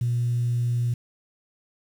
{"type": "tone", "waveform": "sine", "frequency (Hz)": 120.3, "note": "B2", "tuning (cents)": -45, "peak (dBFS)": -20, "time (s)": [0.01, 0.94], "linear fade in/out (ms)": 5, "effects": ["tanh soft clip ceiling -17 dBFS", "8-bit"]}